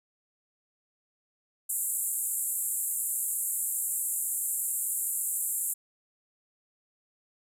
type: band-pass noise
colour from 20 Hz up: pink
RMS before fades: -31 dBFS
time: 1.69-5.74 s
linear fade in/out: 10 ms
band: 7400 to 14000 Hz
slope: 96 dB/octave
effects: none